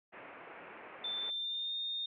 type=low-pass noise; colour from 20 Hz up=pink; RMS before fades=-47 dBFS; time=0.12-1.31 s; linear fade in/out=20 ms; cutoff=2600 Hz; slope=48 dB/octave
type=tone with pitch glide; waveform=sine; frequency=3548 to 3660 Hz; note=A7 to A#7; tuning=+14 to -32 cents; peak=-35 dBFS; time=1.04-2.06 s; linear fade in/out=5 ms; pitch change=+54 cents; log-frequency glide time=1.25-1.74 s
effects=high-pass 400 Hz 12 dB/octave